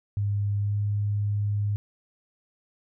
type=tone with pitch glide; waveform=sine; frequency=101.8 to 102.98 Hz; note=G#2 to G#2; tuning=-34 to -14 cents; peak=-23 dBFS; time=0.17-1.76 s; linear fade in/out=0 ms; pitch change=+20 cents; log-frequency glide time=0.6-0.76 s; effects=none